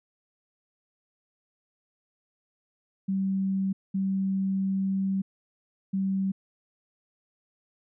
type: tone bursts at uneven times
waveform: sine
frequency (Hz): 192.8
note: G3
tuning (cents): -28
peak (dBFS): -24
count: 3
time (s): 3.08-3.73 / 3.94-5.22 / 5.93-6.32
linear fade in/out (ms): 10
effects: none